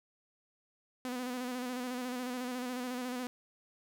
sawtooth tone with vibrato, 250 Hz, B3, 21 cents sharp, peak -32 dBFS, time 1.05-3.27 s, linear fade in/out 0 ms, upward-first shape square, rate 14 Hz, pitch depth 34 cents each way, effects none

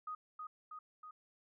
sine tone with echo, 1246 Hz, D#6, 2 cents sharp, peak -40 dBFS, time 0.07-0.15 s, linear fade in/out 5 ms, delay 320 ms, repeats 3, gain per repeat -3 dB, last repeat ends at 1.11 s, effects none

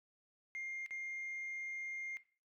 sine tone with dropouts, 2116 Hz, C7, 19 cents sharp, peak -39 dBFS, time 0.55-2.17 s, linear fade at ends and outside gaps 0 ms, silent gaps 0.862-0.908 s, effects noise-tail reverb RT60 0.4 s tail -17 dB re dry + tanh soft clip ceiling -38 dBFS

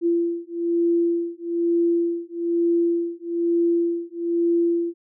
sine beating tone pair, 340 / 341.1 Hz, F4 / F4, -46 / -41 cents, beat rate 1.1 Hz, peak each -22 dBFS, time 0.01-4.94 s, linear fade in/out 50 ms, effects none

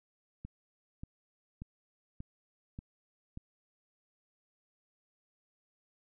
click train, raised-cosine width 5 ms, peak -30 dBFS, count 6, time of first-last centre 0.45-3.374 s, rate 1.71 Hz, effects none

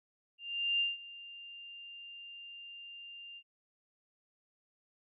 sine tone with ADSR envelope, 2794 Hz, F7, in tune, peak -27 dBFS, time 0.38-3.43 s, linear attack 420 ms, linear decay 170 ms, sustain -19 dB, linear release 61 ms, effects none

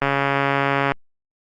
click train, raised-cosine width 0.5 ms, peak -4 dBFS, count 126, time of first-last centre 0.02-0.919 s, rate 139 Hz, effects Opus 32 kbps

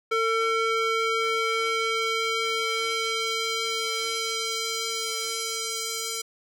square tone with band-pass filter sweep, 450.4 Hz, A4, 40 cents sharp, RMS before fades -27 dBFS, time 0.11-6.22 s, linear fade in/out 10 ms, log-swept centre 1500 to 7100 Hz, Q 0.95, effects none

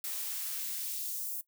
blue noise with high-pass filter sweep, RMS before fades -37 dBFS, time 0.04-1.41 s, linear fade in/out 2 ms, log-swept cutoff 270 to 10000 Hz, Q 0.74, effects noise-tail reverb RT60 0.1 s tail -19 dB re dry

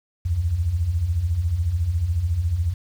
sine beating tone pair, 73.7 / 87.7 Hz, D2 / F2, +7 / +8 cents, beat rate 14 Hz, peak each -27 / -20 dBFS, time 0.25-2.74 s, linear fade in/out 10 ms, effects 8-bit

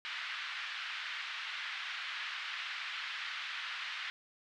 pink band-pass noise, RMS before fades -41 dBFS, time 0.05-4.1 s, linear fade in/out 0 ms, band 1400 to 3700 Hz, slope 24 dB/octave, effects none

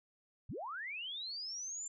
sine linear sweep, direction up, 58.27 to 7330 Hz, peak -40 dBFS, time 0.49-1.88 s, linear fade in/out 5 ms, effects none

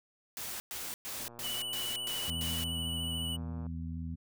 white noise bursts, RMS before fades -40 dBFS, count 7, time 0.37-2.64 s, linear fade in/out 0 ms, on 230 ms, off 110 ms
click train, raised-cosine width 1 ms, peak -38 dBFS, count 292, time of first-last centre 1.2-3.666 s, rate 118 Hz
square tone with vibrato, 2960 Hz, F#7, in tune, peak -36 dBFS, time 1.43-3.37 s, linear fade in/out 20 ms, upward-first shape sine, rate 14 Hz, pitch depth 19 cents each way
harmonic tone, 82.41 Hz, E2, in tune, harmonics 1 / 2 / 3, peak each -38 / -41 / -43 dBFS, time 2.27-4.16 s, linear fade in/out 20 ms
effects none

